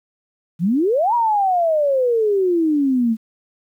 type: exponential two-way sweep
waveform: sine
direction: up then down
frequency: 155.56 to 973 to 217.6 Hz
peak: -14 dBFS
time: 0.59-3.17 s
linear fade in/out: 50 ms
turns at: 1.14 s
effects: 9-bit